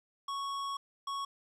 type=tone bursts at uneven times; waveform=square; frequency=1108.7 Hz; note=C#6; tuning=in tune; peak=-35 dBFS; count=2; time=0.28-0.77 / 1.07-1.25 s; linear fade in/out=5 ms; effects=low-pass 7000 Hz 12 dB/octave + 11-bit